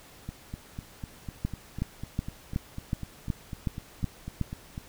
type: two click trains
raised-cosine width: 5 ms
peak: -23 / -15 dBFS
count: 19 / 9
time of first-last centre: 0.29-4.779 / 1.45-4.413 s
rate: 4.01 / 2.7 Hz
effects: pink hiss -52 dBFS RMS until 4.88 s

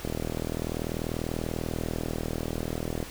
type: click train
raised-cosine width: 2 ms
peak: -17 dBFS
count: 121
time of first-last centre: 0.05-3.028 s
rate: 40.3 Hz
effects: pink hiss -42 dBFS RMS until 3.1 s

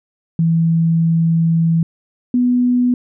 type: tone pair in turn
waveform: sine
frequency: 164.81 / 246.9 Hz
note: E3 / B3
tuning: 0 / 0 cents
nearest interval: perfect fifth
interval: 700 cents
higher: second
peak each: -11 dBFS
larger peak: neither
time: 0.39-1.83 / 2.34-2.94 s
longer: first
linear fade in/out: 2 ms
effects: none

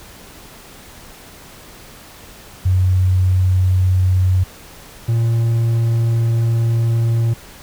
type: tone pair in turn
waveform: sine / triangle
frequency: 92.5 / 115.34 Hz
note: F#2 / A#2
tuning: 0 / -18 cents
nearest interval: major third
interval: 382 cents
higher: second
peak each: -11 dBFS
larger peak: neither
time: 2.65-4.44 / 5.08-7.34 s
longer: second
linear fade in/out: 10 ms
effects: pink hiss -40 dBFS RMS until 7.62 s

